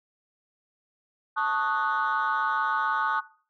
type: chord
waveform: sine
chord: D# half-diminished seventh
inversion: second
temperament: equal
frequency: 880 / 1108.7 / 1244.5 / 1480 Hz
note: A5 / C#6 / D#6 / F#6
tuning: 0 / 0 / 0 / 0 cents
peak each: -28 dBFS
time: 1.36-3.21 s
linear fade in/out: 20 ms
effects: noise-tail reverb RT60 0.4 s tail -18 dB re dry + tanh soft clip ceiling -18 dBFS